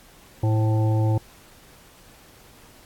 harmonic tone with a mistuned harmonic, 110 Hz, A2, in tune, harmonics 1 / 3 / 5 / 7 / 8, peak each -18 / -28 / -32 / -35 / -36 dBFS, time 0.43-1.18 s, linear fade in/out 5 ms, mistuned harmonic 5, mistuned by -51 cents, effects pink hiss -51 dBFS RMS until 2.85 s + AAC 64 kbps

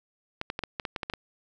clicks, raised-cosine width 0.3 ms, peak -15 dBFS, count 10, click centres 0.414 / 0.501 / 0.591 / 0.637 / 0.798 / 0.852 / 0.962 / 1.032 / 1.099 / 1.137 s, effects none

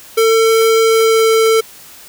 square tone with pitch glide, 448.9 to 446.1 Hz, A4 to A4, +35 to +24 cents, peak -9 dBFS, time 0.17-1.61 s, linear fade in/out 10 ms, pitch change -11 cents, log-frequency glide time 0.85-1.31 s, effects white hiss -38 dBFS RMS until 2.08 s

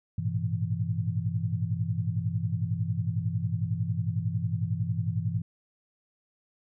sine tone cluster, 100.8 / 111.8 / 122.8 / 165 Hz, G2 / A2 / B2 / E3, +49 / +28 / -9 / +2 cents, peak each -31 / -32 / -33 / -32 dBFS, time 0.18-5.42 s, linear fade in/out 5 ms, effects none

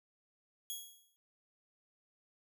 10% pulse tone with exponential decay, 3322 Hz, G#7, in tune, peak -29 dBFS, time 0.7-1.16 s, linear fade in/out 0 ms, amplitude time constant 98 ms, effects none

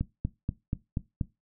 click train, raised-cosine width 5 ms, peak -16 dBFS, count 6, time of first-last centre 0.01-1.212 s, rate 4.16 Hz, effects noise-tail reverb RT60 0.2 s tail -17 dB re dry

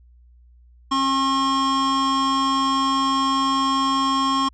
square tone pair together, 269.8 / 1079 Hz, C#4 / C#6, -47 / -47 cents, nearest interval 2 octaves, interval 2400 cents, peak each -24 / -20 dBFS, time 0.91-4.49 s, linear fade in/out 10 ms, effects added 60 Hz sine -48 dBFS peak until 4.53 s + resampled to 16000 Hz

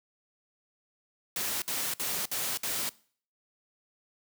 white noise bursts, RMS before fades -32 dBFS, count 5, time 1.36-2.892 s, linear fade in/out 2 ms, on 260 ms, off 58 ms, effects noise-tail reverb RT60 0.5 s tail -22 dB re dry + high-pass 100 Hz 12 dB/octave

